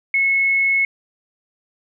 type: tone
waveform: sine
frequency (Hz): 2188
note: C#7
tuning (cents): -23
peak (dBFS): -14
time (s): 0.14-0.85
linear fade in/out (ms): 2
effects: none